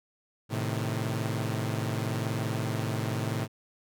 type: chord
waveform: sawtooth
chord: A diminished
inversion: none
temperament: equal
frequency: 110 / 130.81 / 155.56 Hz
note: A2 / C3 / Eb3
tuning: 0 / 0 / 0 cents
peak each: -27 / -30 / -32 dBFS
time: 0.49-3.48 s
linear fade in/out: 50 ms
effects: none